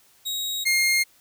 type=tone pair in turn; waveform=sawtooth; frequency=3800 / 2129 Hz; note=A#7 / C7; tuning=+33 / +30 cents; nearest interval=minor seventh; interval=1003 cents; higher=first; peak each=-23 / -15 dBFS; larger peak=second; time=0.25-0.65 / 0.65-1.04 s; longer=first; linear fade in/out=20 ms; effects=white hiss -58 dBFS RMS until 1.2 s